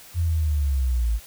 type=linear sweep; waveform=sine; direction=down; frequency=87.31 to 52.9 Hz; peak=-19 dBFS; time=0.14-1.2 s; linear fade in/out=50 ms; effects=white hiss -46 dBFS RMS until 1.26 s